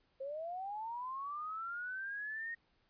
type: linear sweep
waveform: sine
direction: up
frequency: 523.3 to 1870 Hz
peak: -39 dBFS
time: 0.2-2.55 s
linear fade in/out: 10 ms
effects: pink hiss -75 dBFS RMS until 2.89 s + resampled to 11025 Hz